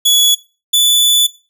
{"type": "tone pair in turn", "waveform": "sawtooth", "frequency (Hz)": [3391, 3474], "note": ["G#7", "A7"], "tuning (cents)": [35, -23], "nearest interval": "unison", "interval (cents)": 42, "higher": "second", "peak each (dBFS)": -5, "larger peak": "neither", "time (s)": [[0.05, 0.35], [0.73, 1.27]], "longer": "second", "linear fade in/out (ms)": 10, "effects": ["noise-tail reverb RT60 0.3 s tail -17 dB re dry"]}